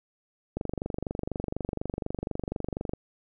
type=click train; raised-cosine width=2 ms; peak=-17 dBFS; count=58; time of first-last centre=0.57-2.935 s; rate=24.1 Hz; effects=none